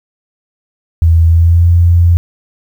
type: tone with pitch glide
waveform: sine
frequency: 82.5 to 86.05 Hz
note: E2 to F2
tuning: +2 to -25 cents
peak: -4 dBFS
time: 1.02-2.17 s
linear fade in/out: 0 ms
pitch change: +73 cents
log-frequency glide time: 1.26-1.68 s
effects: 7-bit